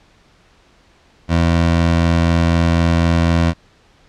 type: tone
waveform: 20% pulse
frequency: 84 Hz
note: E2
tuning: 33 cents sharp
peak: -7 dBFS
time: 1.28-3.54 s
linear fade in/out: 50 ms
effects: pink hiss -52 dBFS RMS until 4.08 s + low-pass 5000 Hz 12 dB/octave